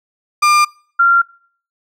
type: tone pair in turn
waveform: 35% pulse / sine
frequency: 1200 / 1381.9 Hz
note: D6 / F6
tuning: +37 / -19 cents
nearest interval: major second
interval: 244 cents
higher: second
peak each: -7 dBFS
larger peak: neither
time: 0.42-0.65 / 0.99-1.22 s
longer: neither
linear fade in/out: 10 ms
effects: noise-tail reverb RT60 0.5 s tail -25 dB re dry + low-pass 9000 Hz 12 dB/octave